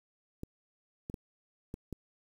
clicks, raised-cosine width 3 ms, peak -26 dBFS, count 5, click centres 0.434 / 1.099 / 1.142 / 1.741 / 1.927 s, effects 9-bit

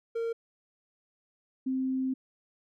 triangle / sine tone pair in turn, 460 / 261.5 Hz, A#4 / C4, -23 / -1 cents, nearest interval minor seventh, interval 978 cents, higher first, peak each -27 dBFS, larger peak neither, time 0.15-0.33 / 1.66-2.14 s, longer second, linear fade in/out 10 ms, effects none

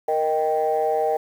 sine chord, Eb major, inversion second, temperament equal, 466.2 / 622.3 / 784 Hz, Bb4 / Eb5 / G5, 0 / 0 / 0 cents, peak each -22 / -23 / -22 dBFS, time 0.08-1.17 s, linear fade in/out 5 ms, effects tanh soft clip ceiling -12 dBFS + 8-bit

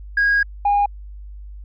sine tone pair in turn, 1640 / 814.6 Hz, G#6 / G#5, -22 / -34 cents, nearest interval octave, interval 1212 cents, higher first, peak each -12 dBFS, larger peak neither, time 0.17-0.43 / 0.65-0.86 s, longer first, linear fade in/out 5 ms, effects tanh soft clip ceiling -11 dBFS + added 50 Hz sine -33 dBFS peak until 1.64 s

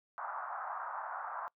white band-pass noise, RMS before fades -41 dBFS, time 0.18-1.48 s, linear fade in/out 0 ms, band 690 to 1400 Hz, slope 48 dB/octave, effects noise-tail reverb RT60 0.1 s tail -24 dB re dry

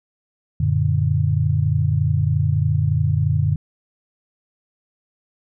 sine chord, Gb augmented, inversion none, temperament equal with one note detuned, 92.5 / 115.74 / 146.83 Hz, Gb2 / Bb2 / D3, 0 / -12 / 0 cents, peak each -20 / -21 / -19 dBFS, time 0.6-3.56 s, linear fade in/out 5 ms, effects none

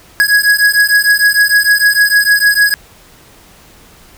square beating tone pair, 1661.2 / 1667.8 Hz, G#6 / G#6, 0 / +7 cents, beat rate 6.6 Hz, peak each -11 dBFS, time 0.2-2.74 s, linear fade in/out 0 ms, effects pink hiss -42 dBFS RMS until 4.17 s

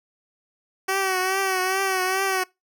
10% pulse tone with vibrato, 378.9 Hz, F#4, 41 cents sharp, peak -13 dBFS, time 0.88-2.44 s, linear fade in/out 10 ms, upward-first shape triangle, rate 2.4 Hz, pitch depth 58 cents each way, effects noise-tail reverb RT60 0.2 s tail -23 dB re dry

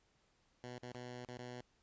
10% pulse tone with dropouts, 123.47 Hz, B2, in tune, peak -38 dBFS, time 0.64-1.61 s, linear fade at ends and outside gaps 0 ms, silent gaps 0.783-0.829 / 0.919-0.948 / 1.248-1.288 / 1.376-1.389 s, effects pink hiss -75 dBFS RMS until 1.82 s + resampled to 16000 Hz

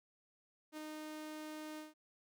sawtooth tone with ADSR envelope, 307.8 Hz, D#4, 19 cents flat, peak -39 dBFS, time 0.72-1.94 s, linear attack 54 ms, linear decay 3 ms, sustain -2 dB, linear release 160 ms, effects none

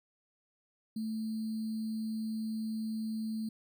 sine tone with sample-and-hold, 220 Hz, A3, in tune, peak -33 dBFS, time 0.96-3.49 s, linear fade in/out 5 ms, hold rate 4410 Hz, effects none

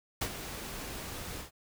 pink noise with ADSR envelope, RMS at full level -31 dBFS, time 0.21-1.51 s, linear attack 7 ms, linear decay 66 ms, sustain -10 dB, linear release 120 ms, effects none

